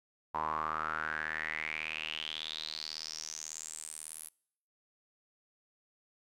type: tone with band-pass filter sweep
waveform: sawtooth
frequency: 78.2 Hz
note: D#2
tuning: 9 cents sharp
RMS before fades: -39 dBFS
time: 0.34-4.29 s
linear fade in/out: 10 ms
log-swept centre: 960 to 11000 Hz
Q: 7.6
effects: noise-tail reverb RT60 0.7 s tail -26 dB re dry